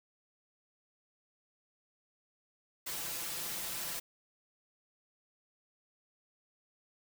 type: noise with comb filter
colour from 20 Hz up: white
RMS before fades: -39 dBFS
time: 2.86-4 s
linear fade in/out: 10 ms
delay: 5.9 ms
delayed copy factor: +0.8
effects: none